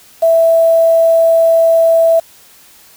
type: tone with quantisation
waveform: sine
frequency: 659.3 Hz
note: E5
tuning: in tune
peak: -6 dBFS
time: 0.22-2.2 s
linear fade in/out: 10 ms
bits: 5
effects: white hiss -43 dBFS RMS until 2.96 s